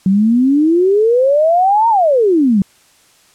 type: exponential two-way sweep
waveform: sine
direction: up then down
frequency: 185.2 to 937 to 185.2 Hz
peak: -8 dBFS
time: 0.06-2.62 s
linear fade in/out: 2 ms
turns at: 1.89 s
effects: white hiss -50 dBFS RMS until 3.34 s + low-pass 10000 Hz 12 dB/octave